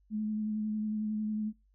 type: tone with vibrato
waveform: sine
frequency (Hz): 214.1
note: A3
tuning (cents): -47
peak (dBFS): -30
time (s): 0.1-1.53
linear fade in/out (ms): 50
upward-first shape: sine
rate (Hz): 11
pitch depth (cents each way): 18
effects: noise-tail reverb RT60 0.2 s tail -24 dB re dry + added 49 Hz sine -64 dBFS peak until 1.74 s